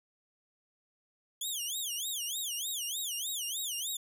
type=tone with vibrato; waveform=15% pulse; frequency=3262 Hz; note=G#7; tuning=32 cents flat; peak=-27 dBFS; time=1.41-3.97 s; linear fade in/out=5 ms; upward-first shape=sine; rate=3.3 Hz; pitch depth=270 cents each way; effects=none